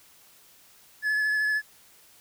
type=tone with vibrato; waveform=triangle; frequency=1714 Hz; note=A6; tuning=46 cents flat; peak=-21 dBFS; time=1.02-1.62 s; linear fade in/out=50 ms; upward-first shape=sine; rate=13 Hz; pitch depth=15 cents each way; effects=white hiss -56 dBFS RMS until 2.2 s